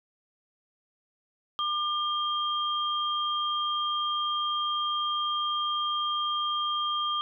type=tone pair together; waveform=sine; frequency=1200 / 3204 Hz; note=D6 / G7; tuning=+37 / +37 cents; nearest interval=octave + perfect fourth; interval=1700 cents; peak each=-28 / -30 dBFS; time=1.59-7.21 s; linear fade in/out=0 ms; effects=none